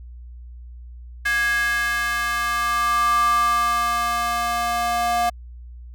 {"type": "tone with high-pass filter sweep", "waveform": "square", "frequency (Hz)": 236.1, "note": "A#3", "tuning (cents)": 22, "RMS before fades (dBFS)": -21, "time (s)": [1.25, 5.3], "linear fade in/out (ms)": 10, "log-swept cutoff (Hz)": [1700, 800], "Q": 6.2, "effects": ["added 60 Hz sine -36 dBFS peak until 5.94 s"]}